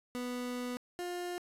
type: tone pair in turn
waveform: 30% pulse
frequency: 246.9 / 354.1 Hz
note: B3 / F4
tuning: 0 / +24 cents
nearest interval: tritone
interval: 624 cents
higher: second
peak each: -33 / -34 dBFS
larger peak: first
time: 0.15-0.77 / 0.99-1.38 s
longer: first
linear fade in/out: 0 ms
effects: resampled to 32000 Hz + 10-bit